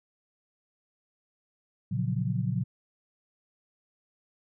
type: chord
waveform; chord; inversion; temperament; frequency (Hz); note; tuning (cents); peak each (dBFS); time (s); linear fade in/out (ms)
sine; Gb major seventh; first; equal with one note detuned; 116.54 / 139.07 / 174.61 / 185; Bb2 / Db3 / F3 / Gb3; 0 / +6 / 0 / 0; -30 / -31 / -34 / -33; 1.91-2.64; 10
effects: none